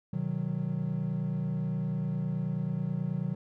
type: chord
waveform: triangle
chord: B major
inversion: none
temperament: equal with one note detuned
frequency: 126.43 / 155.56 / 185 Hz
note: B2 / D#3 / F#3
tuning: +41 / 0 / 0 cents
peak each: -33 / -30 / -31 dBFS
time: 0.13-3.35 s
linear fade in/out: 5 ms
effects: tanh soft clip ceiling -18 dBFS